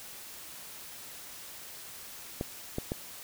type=clicks; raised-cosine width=2 ms; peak=-18 dBFS; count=3; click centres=2.411 / 2.784 / 2.919 s; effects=white hiss -46 dBFS RMS until 3.23 s